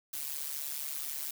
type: noise with amplitude modulation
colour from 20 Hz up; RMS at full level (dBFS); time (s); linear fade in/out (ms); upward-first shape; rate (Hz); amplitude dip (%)
blue; -34; 0.13-1.31; 5; sine; 144; 90
effects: none

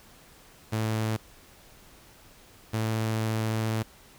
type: tone pair in turn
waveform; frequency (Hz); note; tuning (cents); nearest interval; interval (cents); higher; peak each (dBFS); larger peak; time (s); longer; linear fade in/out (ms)
sawtooth; 110 / 110.7; A2 / A2; 0 / +11; unison; 11; second; -22; neither; 0.72-1.17 / 2.73-3.83; second; 10
effects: pink hiss -54 dBFS RMS until 4.18 s

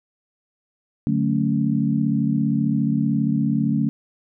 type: chord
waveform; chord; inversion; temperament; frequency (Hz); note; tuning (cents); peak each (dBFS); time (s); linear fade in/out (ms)
sine; D major seventh; none; equal; 146.83 / 185 / 220 / 277.2; D3 / F#3 / A3 / C#4; 0 / 0 / 0 / 0; -23 / -26 / -21 / -24; 1.07-3.89; 0
effects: none

